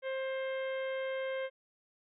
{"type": "harmonic tone", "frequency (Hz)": 529, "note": "C5", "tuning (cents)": 19, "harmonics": [1, 2, 3, 4, 5, 6, 7], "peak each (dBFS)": [-34, -48, -45, -45, -56, -51, -62], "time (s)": [0.02, 1.5], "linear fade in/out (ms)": 50, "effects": []}